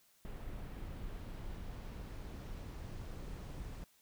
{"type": "noise with low-pass filter sweep", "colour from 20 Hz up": "brown", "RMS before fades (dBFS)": -45, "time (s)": [0.25, 3.84], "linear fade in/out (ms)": 0, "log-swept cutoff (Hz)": [3100, 10000], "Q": 0.89, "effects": ["white hiss -69 dBFS RMS until 4.01 s"]}